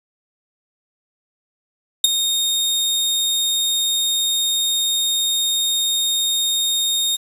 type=tone with ADSR envelope; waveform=sawtooth; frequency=3697 Hz; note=A#7; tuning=15 cents flat; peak=-3 dBFS; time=2.04-7.17 s; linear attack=4 ms; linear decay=15 ms; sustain=-11 dB; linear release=20 ms; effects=resampled to 32000 Hz + 7-bit